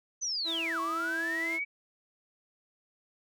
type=linear two-way sweep; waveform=sine; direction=down then up; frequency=6200 to 1074 to 2307 Hz; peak=-30 dBFS; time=0.21-1.65 s; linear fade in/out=20 ms; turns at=0.8 s
type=tone; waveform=sawtooth; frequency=329.6 Hz; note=E4; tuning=in tune; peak=-33 dBFS; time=0.44-1.6 s; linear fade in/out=50 ms
effects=none